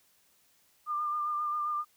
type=tone with vibrato; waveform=sine; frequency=1200 Hz; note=D6; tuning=37 cents sharp; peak=-29 dBFS; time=0.86-1.85 s; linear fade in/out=50 ms; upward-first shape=sine; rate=7.5 Hz; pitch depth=25 cents each way; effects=white hiss -67 dBFS RMS until 1.96 s